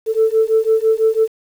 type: beating tone pair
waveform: sine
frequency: 440 / 446 Hz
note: A4 / A4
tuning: 0 / +23 cents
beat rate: 6 Hz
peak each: -14 dBFS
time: 0.06-1.28 s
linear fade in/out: 50 ms
effects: tanh soft clip ceiling -5 dBFS + 7-bit